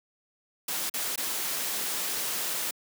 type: noise with dropouts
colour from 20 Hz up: white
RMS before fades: -31 dBFS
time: 0.68-2.71 s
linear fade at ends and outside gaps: 5 ms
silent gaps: 0.897-0.939 / 1.159-1.176 s
effects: high-pass 200 Hz 12 dB/octave